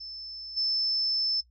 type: tone with level steps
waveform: sine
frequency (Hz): 5274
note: E8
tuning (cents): 0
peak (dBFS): -38 / -25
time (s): 0-1.41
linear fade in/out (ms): 10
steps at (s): 0.56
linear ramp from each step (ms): 20
effects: noise-tail reverb RT60 0.1 s tail -17 dB re dry + added 60 Hz sine -59 dBFS peak until 1.5 s